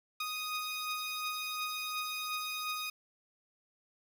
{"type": "beating tone pair", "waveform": "15% pulse", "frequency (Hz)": [1242, 1244.8], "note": ["D#6", "D#6"], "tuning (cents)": [-3, 0], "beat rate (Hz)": 2.8, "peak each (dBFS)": [-37, -30], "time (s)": [0.2, 2.9], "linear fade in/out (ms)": 5, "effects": []}